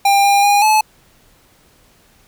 square tone with pitch steps, 798 / 803 / 815 / 862 Hz, G5 / G5 / G#5 / A5, +31 / +41 / -33 / -36 cents, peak -10 dBFS, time 0.05-0.81 s, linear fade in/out 5 ms, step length 190 ms, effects pink hiss -52 dBFS RMS until 2.27 s

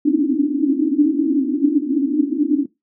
pink band-pass noise, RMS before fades -17 dBFS, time 0.05-2.66 s, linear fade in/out 5 ms, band 270 to 310 Hz, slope 96 dB/octave, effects noise-tail reverb RT60 0.2 s tail -19 dB re dry

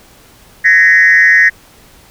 sine tone with frequency modulation, 1856 Hz, A#6, 8 cents flat, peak -3 dBFS, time 0.64-1.5 s, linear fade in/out 20 ms, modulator 171 Hz, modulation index 0.99, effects tanh soft clip ceiling 0 dBFS + pink hiss -43 dBFS RMS until 2.1 s

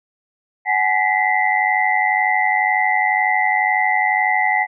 sine tone cluster, 750 / 842 / 1953 / 2055 Hz, F#5 / G#5 / B6 / C7, +23 / +24 / -20 / -32 cents, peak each -20 dBFS, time 0.65-4.67 s, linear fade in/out 50 ms, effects none

